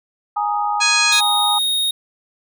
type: chord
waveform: sine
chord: Ab suspended second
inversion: none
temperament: equal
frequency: 830.6 / 932.3 / 1244.5 Hz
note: Ab5 / Bb5 / Eb6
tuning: 0 / 0 / 0 cents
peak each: -19 / -25 / -23 dBFS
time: 0.36-1.59 s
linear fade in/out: 10 ms
type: harmonic tone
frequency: 830.6 Hz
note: G#5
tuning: in tune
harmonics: 1 / 2 / 3 / 4 / 5 / 6 / 7 / 8 / 9 / 10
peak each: -19 / -22 / -17 / -25 / -19 / -29 / -29 / -22 / -32 / -29 dBFS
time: 0.8-1.21 s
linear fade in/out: 20 ms
type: tone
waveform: square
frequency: 3729 Hz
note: A#7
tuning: in tune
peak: -17 dBFS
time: 1.12-1.91 s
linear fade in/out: 5 ms
effects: none